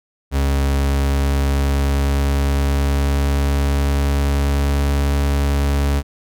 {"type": "tone with pitch glide", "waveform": "40% pulse", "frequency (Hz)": [69.3, 70.47], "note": ["C#2", "C#2"], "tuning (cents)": [0, 29], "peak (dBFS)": -14, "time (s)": [0.31, 6.03], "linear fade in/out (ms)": 50, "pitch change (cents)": 29, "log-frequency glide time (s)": [0.65, 4.95], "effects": []}